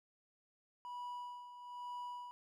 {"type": "tone with tremolo", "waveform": "triangle", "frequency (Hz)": 978, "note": "B5", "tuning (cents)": -17, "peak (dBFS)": -40, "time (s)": [0.85, 2.31], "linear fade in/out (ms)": 0, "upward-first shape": "sine", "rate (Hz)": 1.1, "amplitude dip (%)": 65, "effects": []}